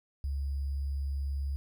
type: tone with sample-and-hold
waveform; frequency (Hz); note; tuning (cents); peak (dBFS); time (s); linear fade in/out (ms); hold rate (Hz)
sine; 69.3; C#2; 0; -30; 0.24-1.56; 0; 4900
effects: none